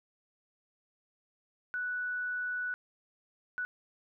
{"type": "tone bursts at uneven times", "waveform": "sine", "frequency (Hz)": 1480, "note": "F#6", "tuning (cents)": 0, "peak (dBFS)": -32, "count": 2, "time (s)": [[1.74, 2.74], [3.58, 3.65]], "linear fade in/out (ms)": 0, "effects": []}